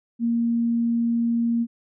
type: tone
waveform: sine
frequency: 233.4 Hz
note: A#3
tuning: 2 cents sharp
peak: -19 dBFS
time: 0.19-1.67 s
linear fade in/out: 50 ms
effects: none